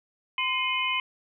sine tone cluster, 1030 / 2129 / 2485 / 2995 Hz, C6 / C7 / D#7 / F#7, -28 / +30 / -3 / +20 cents, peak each -30 dBFS, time 0.38-1 s, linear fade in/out 2 ms, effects none

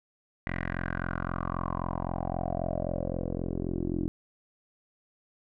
10% pulse tone with low-pass filter sweep, 43.8 Hz, F1, 6 cents sharp, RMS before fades -32 dBFS, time 0.47-4.08 s, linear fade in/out 0 ms, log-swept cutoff 2000 to 320 Hz, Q 5.6, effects none

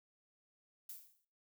violet noise with exponential decay, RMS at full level -45 dBFS, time 0.89-1.25 s, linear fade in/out 5 ms, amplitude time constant 77 ms, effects noise-tail reverb RT60 0.4 s tail -17 dB re dry

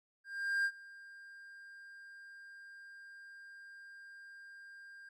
triangle tone with ADSR envelope, 1599 Hz, G6, 34 cents sharp, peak -27 dBFS, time 0.24-5.09 s, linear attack 410 ms, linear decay 60 ms, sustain -22 dB, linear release 4 ms, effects none

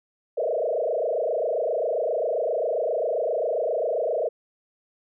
sine tone with frequency modulation, 554.4 Hz, C#5, in tune, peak -22 dBFS, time 0.37-4.29 s, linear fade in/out 10 ms, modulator 27.5 Hz, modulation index 3.9, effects none

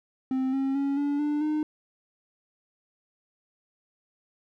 triangle tone with pitch steps, 261.6 / 269.7 / 278.1 / 286.8 / 295.7 / 304.9 Hz, C4 / C#4 / C#4 / D4 / D4 / D#4, 0 / -47 / +6 / -41 / +12 / -35 cents, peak -22 dBFS, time 0.31-1.63 s, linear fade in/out 2 ms, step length 220 ms, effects none

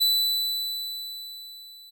45% pulse tone with level ramp, 3982 Hz, B7, 14 cents sharp, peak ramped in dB -18 to -46 dBFS, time 0-1.91 s, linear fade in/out 20 ms, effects none

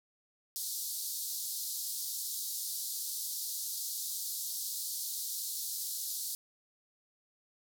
white band-pass noise, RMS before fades -38 dBFS, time 0.56-6.35 s, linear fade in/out 0 ms, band 3900 to 16000 Hz, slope 48 dB/octave, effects none

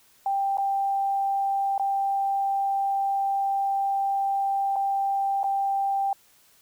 sine tone with dropouts, 788 Hz, G5, 9 cents sharp, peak -22 dBFS, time 0.26-6.13 s, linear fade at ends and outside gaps 2 ms, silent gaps 0.572-0.582 / 1.78-1.796 / 4.759-4.763 / 5.432-5.441 s, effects white hiss -59 dBFS RMS until 6.61 s

